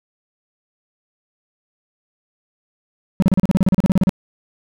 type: tone bursts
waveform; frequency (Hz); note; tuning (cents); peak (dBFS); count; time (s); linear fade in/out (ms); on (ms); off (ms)
triangle; 188.6; F#3; +33; -8; 16; 3.2-4.093; 0; 23; 35
effects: none